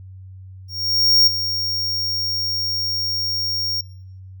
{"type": "tone with ADSR envelope", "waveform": "square", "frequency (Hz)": 5550, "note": "F8", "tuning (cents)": -12, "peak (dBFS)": -10, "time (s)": [0.68, 3.81], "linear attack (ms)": 590, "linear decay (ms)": 11, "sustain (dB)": -11, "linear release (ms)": 4, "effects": ["noise-tail reverb RT60 0.6 s tail -23 dB re dry", "added 94 Hz sine -36 dBFS peak until 4.4 s"]}